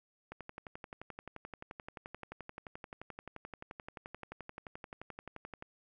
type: click train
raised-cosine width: 0.5 ms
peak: -29 dBFS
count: 62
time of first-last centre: 0.32-5.624 s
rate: 11.5 Hz
effects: none